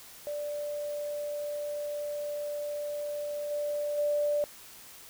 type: tone with level steps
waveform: sine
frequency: 587.3 Hz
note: D5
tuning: in tune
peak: -32 / -29 / -25 dBFS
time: 0.27-4.44 s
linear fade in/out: 0 ms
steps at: 3.5 / 3.97 s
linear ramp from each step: 20 ms
effects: white hiss -50 dBFS RMS until 5.09 s